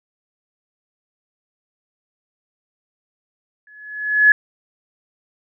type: tone with exponential growth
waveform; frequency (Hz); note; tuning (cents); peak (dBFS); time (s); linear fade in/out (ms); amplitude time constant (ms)
sine; 1700; G#6; +40; -5; 3.67-4.32; 2; 140
effects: none